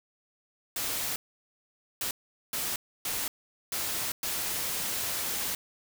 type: noise bursts at uneven times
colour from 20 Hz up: white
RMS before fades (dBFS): -32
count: 6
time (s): 0.76-1.16 / 2.01-2.11 / 2.53-2.76 / 3.05-3.28 / 3.72-4.12 / 4.23-5.55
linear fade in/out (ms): 2
effects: none